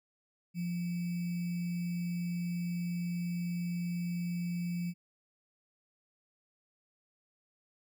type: tone with sample-and-hold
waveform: sine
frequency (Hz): 174.3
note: F3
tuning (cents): -3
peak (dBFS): -32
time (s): 0.54-4.94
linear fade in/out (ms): 50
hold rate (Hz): 2450
effects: none